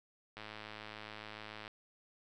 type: click train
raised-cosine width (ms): 0.3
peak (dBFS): -30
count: 141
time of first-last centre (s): 0.37-1.678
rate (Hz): 107
effects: none